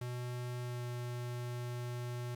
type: tone with pitch glide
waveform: square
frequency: 123 to 121.87 Hz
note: B2 to B2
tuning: -7 to -23 cents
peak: -39 dBFS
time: 0.01-2.35 s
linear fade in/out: 5 ms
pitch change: -16 cents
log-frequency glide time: 0.61-0.83 s
effects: 11-bit